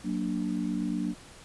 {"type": "chord", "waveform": "sine", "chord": "Gb augmented", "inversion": "none", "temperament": "equal", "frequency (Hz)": [185, 233.1, 293.7], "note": ["Gb3", "Bb3", "D4"], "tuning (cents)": [0, 0, 0], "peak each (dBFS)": -32, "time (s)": [0.03, 1.15], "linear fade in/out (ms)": 50, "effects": ["pink hiss -50 dBFS RMS until 1.44 s", "resampled to 24000 Hz"]}